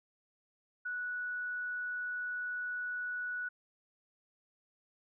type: tone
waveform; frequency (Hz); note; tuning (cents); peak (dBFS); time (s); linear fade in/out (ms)
sine; 1473; F#6; -8; -35; 0.85-3.49; 10
effects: none